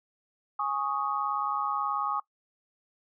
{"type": "chord", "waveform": "sine", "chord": "Ab suspended fourth", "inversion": "none", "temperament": "just", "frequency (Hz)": [830.6, 1107.5, 1245.9], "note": ["Ab5", "Db6", "Eb6"], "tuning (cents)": [0, -2, 2], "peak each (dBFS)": [-33, -31, -31], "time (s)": [0.59, 2.2], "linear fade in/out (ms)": 5, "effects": ["noise-tail reverb RT60 0.1 s tail -21 dB re dry"]}